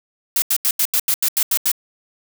blue noise bursts, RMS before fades -17 dBFS, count 10, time 0.36-1.717 s, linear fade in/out 2 ms, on 61 ms, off 83 ms, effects none

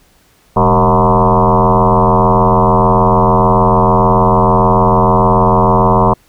sine tone with frequency modulation, 554.4 Hz, C#5, in tune, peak -6 dBFS, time 0.56-6.14 s, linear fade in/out 10 ms, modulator 86.7 Hz, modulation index 6.1, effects pink hiss -51 dBFS RMS until 6.28 s

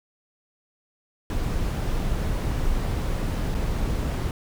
brown noise with dropouts, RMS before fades -25 dBFS, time 1.3-4.31 s, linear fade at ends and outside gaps 1 ms, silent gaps 3.545-3.549 s, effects none

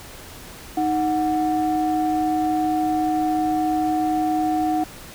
sine tone pair together, 311.1 / 736.3 Hz, D#4 / F#5, 0 / -9 cents, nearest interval octave + minor third, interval 1491 cents, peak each -20 dBFS, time 0.77-4.84 s, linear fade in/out 5 ms, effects tanh soft clip ceiling -13 dBFS + pink hiss -40 dBFS RMS until 5.14 s

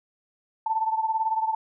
sine beating tone pair, 882 / 900 Hz, A5 / A5, +4 / +39 cents, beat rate 18 Hz, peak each -24 / -28 dBFS, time 0.66-1.55 s, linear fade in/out 5 ms, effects none

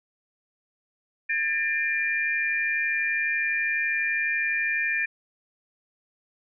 sine tone cluster, 1647 / 1799 / 2387 Hz, G#6 / A6 / D7, -15 / +38 / +28 cents, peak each -35 / -26 / -26 dBFS, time 1.29-5.06 s, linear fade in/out 10 ms, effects none

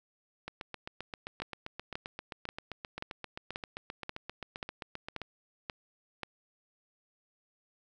two click trains, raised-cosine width 0.3 ms, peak -23 / -20 dBFS, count 37 / 10, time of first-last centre 0.48-5.217 / 1.42-6.233 s, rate 7.6 / 1.87 Hz, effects none

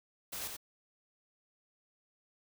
white noise with echo, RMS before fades -41 dBFS, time 0.32-0.48 s, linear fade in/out 10 ms, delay 89 ms, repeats 1, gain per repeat -3 dB, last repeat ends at 0.569 s, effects none

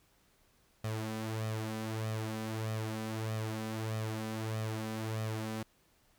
sawtooth tone with flanger, 110 Hz, A2, in tune, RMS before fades -37 dBFS, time 0.84-5.63 s, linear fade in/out 5 ms, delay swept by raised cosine 1.6 to 4 ms, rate 1.6 Hz, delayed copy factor +0.6, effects pink hiss -69 dBFS RMS until 6.18 s

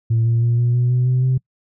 sine tone with pitch steps, 114.1 / 116.16 / 118.26 / 120.4 / 122.57 / 124.79 / 127.04 / 129.34 Hz, A#2 / A#2 / A#2 / B2 / B2 / B2 / B2 / C3, -37 / -6 / +25 / -44 / -13 / +18 / +49 / -20 cents, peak -12 dBFS, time 0.1-1.38 s, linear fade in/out 10 ms, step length 160 ms, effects noise-tail reverb RT60 0.1 s tail -25 dB re dry + tanh soft clip ceiling -11 dBFS

